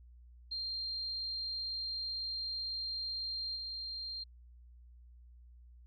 sine tone with level steps, 4186 Hz, C8, in tune, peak -36 / -39 dBFS, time 0.51-4.24 s, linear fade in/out 10 ms, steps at 3.55 s, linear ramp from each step 20 ms, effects added 60 Hz sine -54 dBFS peak until 5.86 s

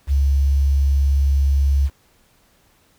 sine tone with quantisation, 69.3 Hz, C#2, in tune, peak -13 dBFS, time 0.07-1.9 s, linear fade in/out 50 ms, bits 7, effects pink hiss -58 dBFS RMS until 2.98 s

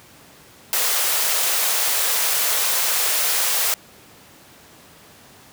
white high-pass noise, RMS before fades -20 dBFS, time 0.73-3.74 s, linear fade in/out 0 ms, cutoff 430 Hz, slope 48 dB/octave, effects pink hiss -47 dBFS RMS until 5.52 s + high-pass 100 Hz 12 dB/octave

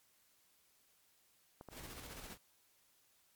clicks, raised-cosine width 1 ms, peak -36 dBFS, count 2, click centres 1.611 / 1.687 s
pink noise with tremolo, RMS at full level -49 dBFS, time 1.7-2.38 s, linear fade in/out 50 ms, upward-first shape square, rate 15 Hz, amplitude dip 35%
effects white hiss -72 dBFS RMS until 3.35 s + MP3 96 kbps

